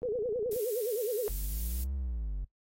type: click train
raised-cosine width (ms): 2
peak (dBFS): -35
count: 17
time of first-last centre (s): 0.02-0.562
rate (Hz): 29.5
type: tone with vibrato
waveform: sine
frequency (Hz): 456.4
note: A#4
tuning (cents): -37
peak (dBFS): -29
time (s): 0.03-1.28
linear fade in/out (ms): 0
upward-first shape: sine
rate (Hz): 9.6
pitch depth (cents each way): 190
type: noise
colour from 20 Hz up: violet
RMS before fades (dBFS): -40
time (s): 0.51-1.84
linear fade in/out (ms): 5
type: exponential two-way sweep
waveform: triangle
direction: up then down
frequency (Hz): 44.58 to 69.3 to 45.03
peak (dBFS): -30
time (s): 1.29-2.45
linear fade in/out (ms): 10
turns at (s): 1.94
effects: noise-tail reverb RT60 0.1 s tail -20 dB re dry + AAC 48 kbps